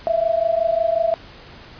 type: tone pair together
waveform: sine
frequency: 650.5 / 676 Hz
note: E5 / E5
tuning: -23 / +43 cents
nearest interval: minor second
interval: 66 cents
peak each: -19 dBFS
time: 0.07-1.14 s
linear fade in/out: 0 ms
effects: pink hiss -42 dBFS RMS until 1.79 s + resampled to 11025 Hz